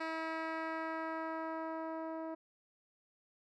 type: tone with low-pass filter sweep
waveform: 10% pulse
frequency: 322.3 Hz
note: E4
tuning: 39 cents flat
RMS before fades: -40 dBFS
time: 0-2.35 s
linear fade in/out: 10 ms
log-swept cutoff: 3300 to 670 Hz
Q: 0.93
effects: none